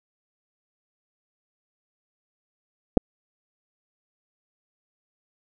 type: clicks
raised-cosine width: 2 ms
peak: -3 dBFS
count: 2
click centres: 2.971 / 2.975 s
effects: none